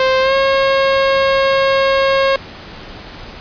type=tone with pitch glide; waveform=sawtooth; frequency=523.3 to 542.4 Hz; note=C5 to C#5; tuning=0 to -38 cents; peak=-7 dBFS; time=0-2.36 s; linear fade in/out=2 ms; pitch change=+62 cents; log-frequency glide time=0.21-0.34 s; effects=pink hiss -33 dBFS RMS until 3.4 s + resampled to 11025 Hz